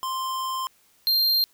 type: tone pair in turn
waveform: square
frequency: 1046.5 / 4186 Hz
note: C6 / C8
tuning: 0 / 0 cents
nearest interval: 2 octaves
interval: 2400 cents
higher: second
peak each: -27 / -19 dBFS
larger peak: second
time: 0.03-0.67 / 1.07-1.44 s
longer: first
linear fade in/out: 0 ms
effects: white hiss -61 dBFS RMS until 1.53 s